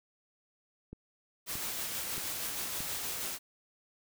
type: click train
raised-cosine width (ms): 3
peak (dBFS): -31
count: 4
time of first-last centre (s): 0.93-2.805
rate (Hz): 1.6
type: noise with tremolo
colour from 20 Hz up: white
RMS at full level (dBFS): -36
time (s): 1.46-3.39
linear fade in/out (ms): 50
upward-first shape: sine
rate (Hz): 6.3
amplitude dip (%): 25
effects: none